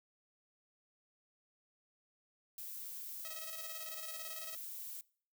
violet noise, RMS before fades -46 dBFS, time 2.58-5.01 s, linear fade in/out 2 ms
5% pulse tone with tremolo, 642 Hz, E5, 46 cents flat, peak -35 dBFS, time 3.25-4.55 s, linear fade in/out 0 ms, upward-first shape square, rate 18 Hz, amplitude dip 60%
effects noise-tail reverb RT60 0.5 s tail -23 dB re dry

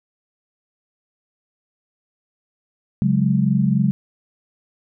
sine chord, C# suspended fourth, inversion none, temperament equal with one note detuned, 138.59 / 183.61 / 207.7 Hz, C#3 / F#3 / G#3, 0 / -13 / 0 cents, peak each -19 dBFS, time 3.02-3.91 s, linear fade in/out 0 ms, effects none

